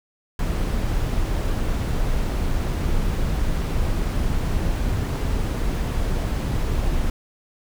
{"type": "noise", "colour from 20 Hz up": "brown", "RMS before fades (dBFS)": -22, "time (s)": [0.39, 7.1], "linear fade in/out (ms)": 2, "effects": []}